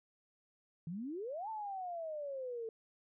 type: exponential two-way sweep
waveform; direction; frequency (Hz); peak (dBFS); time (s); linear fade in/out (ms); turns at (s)
sine; up then down; 155.56 to 899 to 442.1; -39; 0.87-2.69; 2; 1.49
effects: none